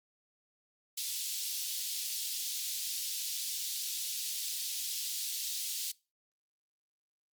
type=high-pass noise; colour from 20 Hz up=pink; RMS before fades=-37 dBFS; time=0.97-5.92 s; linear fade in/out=10 ms; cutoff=3500 Hz; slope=24 dB/octave; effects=noise-tail reverb RT60 0.3 s tail -23 dB re dry + Opus 48 kbps